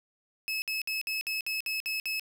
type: tone bursts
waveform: 30% pulse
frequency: 2590 Hz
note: E7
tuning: 31 cents flat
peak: -27 dBFS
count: 9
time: 0.48-2.196 s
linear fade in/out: 0 ms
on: 140 ms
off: 57 ms
effects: none